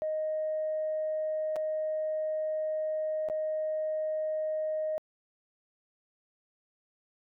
sine tone with dropouts, 622.3 Hz, D#5, in tune, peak -28 dBFS, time 0.02-4.98 s, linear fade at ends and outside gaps 0 ms, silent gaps 1.559-1.564 / 3.287-3.299 s, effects tanh soft clip ceiling -24 dBFS

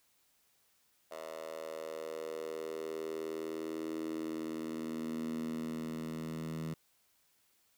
10% pulse tone with high-pass filter sweep, 79.8 Hz, D#2, 44 cents sharp, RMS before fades -40 dBFS, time 1.11-6.74 s, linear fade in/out 5 ms, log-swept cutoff 640 to 170 Hz, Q 4.7, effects white hiss -72 dBFS RMS until 7.77 s

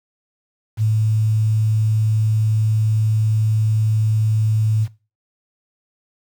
sine tone with quantisation, 108.9 Hz, A2, 17 cents flat, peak -14 dBFS, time 0.77-4.88 s, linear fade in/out 50 ms, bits 7, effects noise-tail reverb RT60 0.3 s tail -19 dB re dry

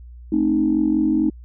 sine chord, A diminished, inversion none, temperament equal with one note detuned, 220 / 266.5 / 311.1 Hz, A3 / C4 / Eb4, 0 / +32 / 0 cents, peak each -22 / -21 / -17 dBFS, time 0.32-1.3 s, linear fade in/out 5 ms, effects tanh soft clip ceiling -7 dBFS + added 60 Hz sine -37 dBFS peak until 1.44 s

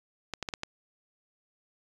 clicks, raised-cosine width 0.2 ms, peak -16 dBFS, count 5, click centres 0.337 / 0.427 / 0.488 / 0.538 / 0.634 s, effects resampled to 22050 Hz

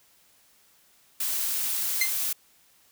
blue noise, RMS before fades -28 dBFS, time 1.2-2.33 s, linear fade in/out 5 ms
sawtooth tone with exponential decay, 2083 Hz, C7, 8 cents flat, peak -15 dBFS, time 2.01-2.13 s, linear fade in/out 5 ms, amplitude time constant 26 ms
effects white hiss -61 dBFS RMS until 2.91 s

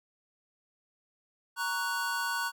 square chord, F# major, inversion first, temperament equal with one note detuned, 932.3 / 1117.7 / 1480 Hz, A#5 / C#6 / F#6, 0 / +14 / 0 cents, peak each -36 / -38 / -33 dBFS, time 1.56-2.52 s, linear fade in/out 50 ms, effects none

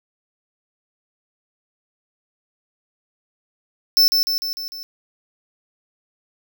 square tone with echo, 5300 Hz, E8, 9 cents sharp, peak -11 dBFS, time 3.97-4.08 s, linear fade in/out 0 ms, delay 150 ms, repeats 5, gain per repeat -4 dB, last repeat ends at 4.83 s, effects none

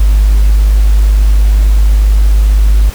triangle tone with tanh clipping, 51.1 Hz, G#1, 27 cents flat, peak -3 dBFS, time 0-2.9 s, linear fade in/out 5 ms, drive 1 dB, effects pink hiss -29 dBFS RMS until 2.94 s

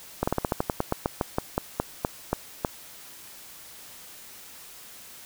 slowing click train, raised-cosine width 1 ms, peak -9 dBFS, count 18, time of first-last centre 0.23-2.648 s, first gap 45 ms, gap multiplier 1.13, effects white hiss -46 dBFS RMS until 5.25 s

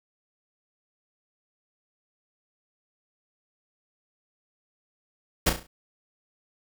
pink noise with echo, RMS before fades -20 dBFS, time 5.46-5.5 s, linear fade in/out 10 ms, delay 34 ms, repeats 5, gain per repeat -7 dB, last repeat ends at 5.67 s, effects none

